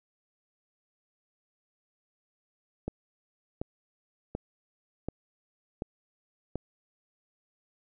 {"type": "click train", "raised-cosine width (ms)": 2, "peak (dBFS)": -19, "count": 6, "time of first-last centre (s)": [2.88, 6.556], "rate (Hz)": 1.36, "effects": []}